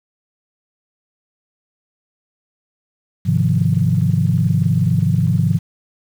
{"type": "chord", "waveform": "sine", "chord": "F minor seventh", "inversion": "first", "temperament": "equal", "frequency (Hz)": [103.83, 130.81, 155.56, 174.61], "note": ["Ab2", "C3", "Eb3", "F3"], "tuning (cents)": [0, 0, 0, 0], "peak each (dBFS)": -18, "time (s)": [3.25, 5.59], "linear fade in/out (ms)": 20, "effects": ["tanh soft clip ceiling -2 dBFS", "7-bit"]}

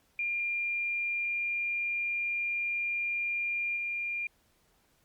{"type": "tone with level steps", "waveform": "sine", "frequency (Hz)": 2400, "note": "D7", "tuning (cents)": 37, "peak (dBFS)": [-29, -31], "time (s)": [0.19, 4.27], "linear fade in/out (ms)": 2, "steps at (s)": 3.76, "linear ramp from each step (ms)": 10, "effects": ["pink hiss -69 dBFS RMS until 5.04 s", "Opus 48 kbps"]}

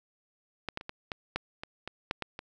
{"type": "clicks", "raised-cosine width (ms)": 0.3, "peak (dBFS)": [-17, -18, -27, -21, -18, -14, -22, -21, -13, -17, -23], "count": 11, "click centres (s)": [0.687, 0.774, 0.811, 0.894, 1.118, 1.36, 1.635, 1.876, 2.111, 2.223, 2.391], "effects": []}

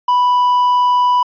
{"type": "tone", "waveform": "triangle", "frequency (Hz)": 987.8, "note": "B5", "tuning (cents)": 0, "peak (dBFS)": -8, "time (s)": [0.08, 1.23], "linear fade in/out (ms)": 5, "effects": ["resampled to 11025 Hz"]}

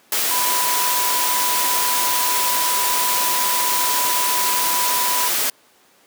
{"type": "tone in noise", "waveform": "sine", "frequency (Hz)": 987.8, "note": "B5", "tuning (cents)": 0, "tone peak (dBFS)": -22, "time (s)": [0.31, 5.28], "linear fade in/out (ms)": 2, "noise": "white", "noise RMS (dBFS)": -20, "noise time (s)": [0.12, 5.5], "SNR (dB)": -5, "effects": ["pink hiss -54 dBFS RMS until 6.06 s", "high-pass 300 Hz 12 dB/octave"]}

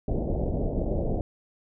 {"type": "low-pass noise", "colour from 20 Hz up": "pink", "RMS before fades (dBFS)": -27, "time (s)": [0.08, 1.21], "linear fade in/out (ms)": 2, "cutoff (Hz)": 680, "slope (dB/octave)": 48, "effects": []}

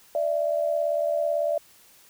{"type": "tone pair together", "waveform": "sine", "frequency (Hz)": [589, 667], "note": ["D5", "E5"], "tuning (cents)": [5, 20], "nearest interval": "major second", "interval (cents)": 215, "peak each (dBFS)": [-24, -26], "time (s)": [0.15, 1.58], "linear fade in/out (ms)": 2, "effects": ["white hiss -55 dBFS RMS until 2.09 s"]}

